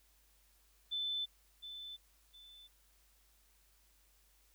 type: tone with echo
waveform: sine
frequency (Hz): 3520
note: A7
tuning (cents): 0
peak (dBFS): -35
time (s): 0.91-1.26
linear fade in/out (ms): 20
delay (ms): 710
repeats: 2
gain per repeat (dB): -10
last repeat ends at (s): 2.68
effects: added 50 Hz sine -70 dBFS peak until 4.54 s + white hiss -71 dBFS RMS until 4.54 s